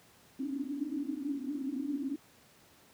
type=band-pass noise; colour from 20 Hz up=white; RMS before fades=-36 dBFS; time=0.39-2.16 s; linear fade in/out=5 ms; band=260 to 300 Hz; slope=96 dB/octave; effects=pink hiss -61 dBFS RMS until 2.93 s + high-pass 100 Hz 12 dB/octave